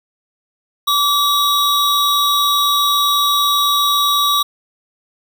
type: tone pair together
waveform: square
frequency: 1151 / 3813 Hz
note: D6 / A#7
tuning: -35 / +38 cents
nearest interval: octave + major sixth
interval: 2073 cents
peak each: -16 dBFS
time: 0.87-4.43 s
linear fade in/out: 10 ms
effects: 8-bit